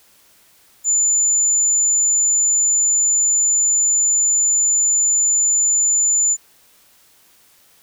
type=tone; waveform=sine; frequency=7040 Hz; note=A8; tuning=in tune; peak=-12 dBFS; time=0.84-6.37 s; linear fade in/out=50 ms; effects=tanh soft clip ceiling -9 dBFS + white hiss -53 dBFS RMS until 7.82 s